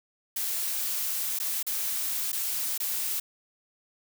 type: noise with dropouts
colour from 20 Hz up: blue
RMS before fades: -30 dBFS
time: 0.36-3.2 s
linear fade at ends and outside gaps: 5 ms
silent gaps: 1.389-1.399 / 1.629-1.666 / 2.32-2.328 / 2.778-2.8 s
effects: none